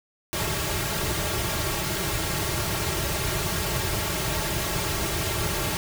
pink noise with comb filter, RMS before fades -27 dBFS, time 0.33-5.77 s, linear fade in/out 0 ms, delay 4 ms, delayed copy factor -0.75, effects none

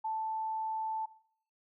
sine tone, 880 Hz, A5, in tune, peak -32 dBFS, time 0.04-1.06 s, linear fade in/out 10 ms, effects noise-tail reverb RT60 0.6 s tail -18 dB re dry

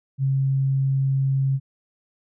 sine tone, 135.3 Hz, C#3, 42 cents flat, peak -18 dBFS, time 0.18-1.6 s, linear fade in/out 50 ms, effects none

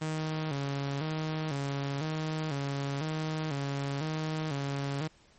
sawtooth tone with vibrato, 147.9 Hz, D3, 13 cents sharp, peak -27 dBFS, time 0.01-5.08 s, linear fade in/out 10 ms, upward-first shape square, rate 1 Hz, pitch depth 100 cents each way, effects pink hiss -62 dBFS RMS until 5.38 s + MP3 32 kbps

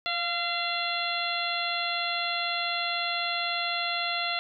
harmonic tone with a mistuned harmonic, 686 Hz, F5, 31 cents flat, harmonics 1 / 2 / 3 / 4 / 5 / 6, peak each -34 / -34 / -34 / -34 / -34 / -34 dBFS, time 0.06-4.39 s, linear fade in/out 0 ms, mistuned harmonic 1, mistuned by +26 cents, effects none

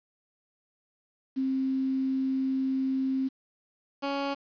sine / 15% pulse tone pair in turn, 264.9 / 278.9 Hz, C4 / C#4, +22 / +11 cents, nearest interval minor second, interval 89 cents, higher second, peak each -25 / -22 dBFS, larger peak second, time 1.36-3.29 / 4.02-4.35 s, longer first, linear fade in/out 20 ms, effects resampled to 11025 Hz + 9-bit

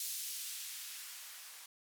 violet noise with band-pass filter sweep, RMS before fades -45 dBFS, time 0-1.66 s, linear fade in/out 2 ms, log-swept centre 4600 to 870 Hz, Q 0.71, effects none

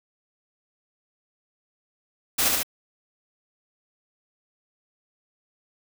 white noise with echo, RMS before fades -22 dBFS, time 2.38-2.49 s, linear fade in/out 10 ms, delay 71 ms, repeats 2, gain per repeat -2 dB, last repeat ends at 2.632 s, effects none

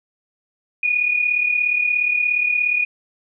sine tone pair together, 2425 / 2462 Hz, D#7 / D#7, -45 / -19 cents, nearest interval unison, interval 26 cents, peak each -23 / -17 dBFS, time 0.83-2.85 s, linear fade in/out 5 ms, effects none

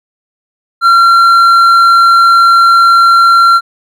sine tone with hard clipping, 1369 Hz, F6, 35 cents flat, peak -4 dBFS, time 0.81-3.61 s, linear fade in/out 50 ms, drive 5 dB, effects none

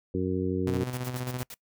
harmonic tone, 92.5 Hz, F#2, in tune, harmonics 1 / 2 / 3 / 4 / 5, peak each -33 / -32 / -31 / -31 / -34 dBFS, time 0.14-0.84 s, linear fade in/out 5 ms
sawtooth tone with tremolo, 125.7 Hz, B2, 31 cents sharp, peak -26 dBFS, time 0.67-1.43 s, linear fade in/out 0 ms, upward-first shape square, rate 15 Hz, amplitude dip 45%
white noise bursts, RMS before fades -42 dBFS, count 6, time 0.93-1.542 s, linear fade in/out 2 ms, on 42 ms, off 72 ms
effects noise-tail reverb RT60 0.1 s tail -24 dB re dry

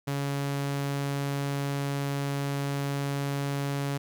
sawtooth tone, 140.5 Hz, C#3, 24 cents sharp, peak -24 dBFS, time 0.07-3.98 s, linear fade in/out 10 ms, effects 11-bit

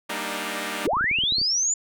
5% pulse chord, Eb major seventh, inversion first, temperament equal with one note detuned, 196 / 233.1 / 296 / 311.1 Hz, G3 / Bb3 / D4 / Eb4, 0 / 0 / +14 / 0 cents, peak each -22 dBFS, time 0.09-0.87 s, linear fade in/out 10 ms
sine linear sweep, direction up, 220 to 7140 Hz, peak -20 dBFS, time 0.85-1.74 s, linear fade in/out 5 ms
clicks, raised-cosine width 3 ms, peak -24 dBFS, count 11, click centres 0.876 / 0.934 / 0.969 / 1.01 / 1.042 / 1.113 / 1.187 / 1.237 / 1.323 / 1.384 / 1.415 s
effects none

